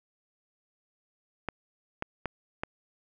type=clicks; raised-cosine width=0.5 ms; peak=-16 dBFS; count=4; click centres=1.487 / 2.024 / 2.257 / 2.635 s; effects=none